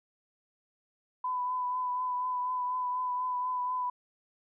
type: tone with vibrato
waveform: sine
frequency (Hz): 1000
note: B5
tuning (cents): +21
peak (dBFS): -29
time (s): 1.24-3.9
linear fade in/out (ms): 5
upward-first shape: triangle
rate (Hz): 4.1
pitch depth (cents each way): 24
effects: none